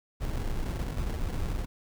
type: noise with sample-and-hold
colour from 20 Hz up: brown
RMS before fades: -31 dBFS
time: 0.2-1.66 s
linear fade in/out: 20 ms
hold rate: 1225 Hz
effects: none